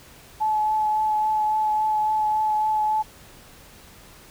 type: tone with vibrato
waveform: sine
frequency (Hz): 859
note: A5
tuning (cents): -42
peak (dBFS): -19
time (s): 0.4-3.03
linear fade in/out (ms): 20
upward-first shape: triangle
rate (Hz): 3.6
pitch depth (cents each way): 16
effects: pink hiss -48 dBFS RMS until 4.3 s